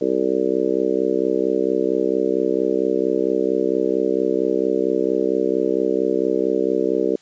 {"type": "harmonic tone", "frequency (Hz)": 64.4, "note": "C2", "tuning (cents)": -27, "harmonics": [3, 4, 5, 6, 7, 8, 9], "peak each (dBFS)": [-31, -28, -23, -22, -21, -33, -28], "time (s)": [0.01, 7.16], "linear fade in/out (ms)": 5, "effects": ["white hiss -54 dBFS RMS until 7.21 s", "resampled to 16000 Hz"]}